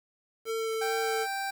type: tone with vibrato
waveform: square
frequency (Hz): 447.4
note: A4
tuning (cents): +29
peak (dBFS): -30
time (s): 0.45-1.27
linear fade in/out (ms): 50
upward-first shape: sine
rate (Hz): 2.4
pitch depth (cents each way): 10
type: tone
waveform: 25% pulse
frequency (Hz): 784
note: G5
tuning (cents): 0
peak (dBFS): -27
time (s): 0.81-1.51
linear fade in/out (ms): 10
effects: 9-bit